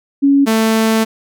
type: tone pair in turn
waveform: sine / sawtooth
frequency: 279 / 222 Hz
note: C#4 / A3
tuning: +11 / +16 cents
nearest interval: major third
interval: 395 cents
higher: first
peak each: -7 dBFS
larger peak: neither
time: 0.22-0.46 / 0.46-1.05 s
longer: second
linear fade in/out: 20 ms
effects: none